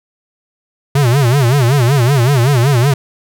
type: tone with vibrato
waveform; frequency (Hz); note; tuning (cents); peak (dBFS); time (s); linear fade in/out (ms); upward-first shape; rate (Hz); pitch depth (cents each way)
square; 130; C3; -11; -9; 0.95-2.94; 5; sine; 5.3; 200
effects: none